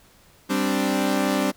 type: chord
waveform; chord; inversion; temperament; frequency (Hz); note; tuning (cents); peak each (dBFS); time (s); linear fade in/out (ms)
sawtooth; G suspended fourth; none; equal; 196 / 261.6 / 293.7; G3 / C4 / D4; 0 / 0 / 0; -21; 0.49-1.52; 20
effects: pink hiss -55 dBFS RMS until 1.56 s